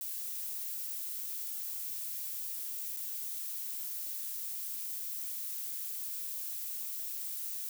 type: noise with dropouts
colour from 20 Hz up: violet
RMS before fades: -39 dBFS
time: 0.01-7.69 s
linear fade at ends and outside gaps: 1 ms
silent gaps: 2.965-2.97 s
effects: none